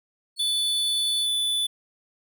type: tone with tremolo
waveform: 35% pulse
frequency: 4400 Hz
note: C#8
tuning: 14 cents flat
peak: -31 dBFS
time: 0.36-1.27 s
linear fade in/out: 50 ms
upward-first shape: sine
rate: 10 Hz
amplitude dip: 30%
type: tone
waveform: square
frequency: 3481 Hz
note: A7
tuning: 19 cents flat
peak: -23 dBFS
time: 0.39-1.67 s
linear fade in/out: 10 ms
effects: none